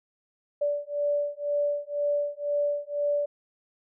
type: beating tone pair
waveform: sine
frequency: 580 / 582 Hz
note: D5 / D5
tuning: -22 / -16 cents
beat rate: 2 Hz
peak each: -28 dBFS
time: 0.61-3.26 s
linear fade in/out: 10 ms
effects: none